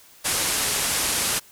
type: low-pass noise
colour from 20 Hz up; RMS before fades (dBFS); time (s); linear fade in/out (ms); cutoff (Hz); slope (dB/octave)
white; -24; 0.24-1.4; 20; 12000; 48
effects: white hiss -51 dBFS RMS until 1.51 s